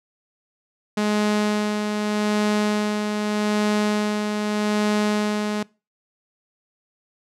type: tone with tremolo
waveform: sawtooth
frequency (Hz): 210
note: G#3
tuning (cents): +19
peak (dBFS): -14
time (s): 0.97-5.63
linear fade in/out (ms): 5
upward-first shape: sine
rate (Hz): 0.82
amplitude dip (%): 40
effects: noise-tail reverb RT60 0.3 s tail -23 dB re dry + low-pass 8000 Hz 12 dB/octave